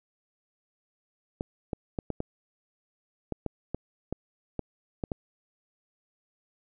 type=clicks; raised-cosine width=2 ms; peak=-17 dBFS; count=12; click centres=1.409 / 1.732 / 1.988 / 2.103 / 2.204 / 3.323 / 3.463 / 3.746 / 4.126 / 4.593 / 5.038 / 5.118 s; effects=none